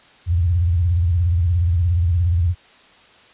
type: tone with vibrato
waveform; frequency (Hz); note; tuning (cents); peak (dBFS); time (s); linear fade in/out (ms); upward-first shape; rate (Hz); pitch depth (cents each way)
sine; 86.2; F2; -22; -14; 0.26-2.55; 50; square; 17; 110
effects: white hiss -49 dBFS RMS until 3.33 s + resampled to 8000 Hz